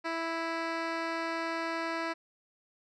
10% pulse tone with low-pass filter, 329.6 Hz, E4, in tune, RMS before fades -34 dBFS, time 0.04-2.14 s, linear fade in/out 20 ms, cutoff 3700 Hz, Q 1, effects none

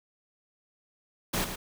pink noise with echo, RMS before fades -29 dBFS, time 1.33-1.45 s, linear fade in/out 10 ms, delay 110 ms, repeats 1, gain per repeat -8 dB, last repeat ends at 1.56 s, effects none

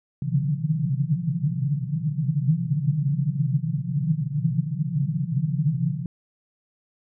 pink band-pass noise, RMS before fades -24 dBFS, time 0.22-6.06 s, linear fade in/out 2 ms, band 130 to 170 Hz, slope 96 dB/octave, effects none

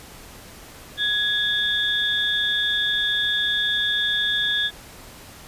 sine tone cluster, 1672 / 3370 / 3583 Hz, G#6 / G#7 / A7, +11 / +25 / +31 cents, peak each -24 dBFS, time 0.97-4.71 s, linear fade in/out 50 ms, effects pink hiss -43 dBFS RMS until 5.47 s + resampled to 32000 Hz

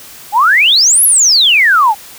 sine exponential two-way sweep, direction up then down, 784 to 11630 to 784 Hz, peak -5 dBFS, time 0.32-1.95 s, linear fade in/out 50 ms, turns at 1.04 s, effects white hiss -34 dBFS RMS until 2.18 s

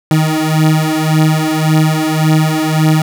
30% pulse beating tone pair, 155.56 / 157.36 Hz, D#3 / D#3, 0 / +20 cents, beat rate 1.8 Hz, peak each -10 dBFS, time 0.11-3.02 s, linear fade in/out 2 ms, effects none

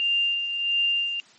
sine tone with tremolo, 2794 Hz, F7, in tune, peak -19 dBFS, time 0-1.2 s, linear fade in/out 0 ms, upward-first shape sine, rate 1.5 Hz, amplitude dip 55%, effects white hiss -54 dBFS RMS until 1.38 s + MP3 32 kbps

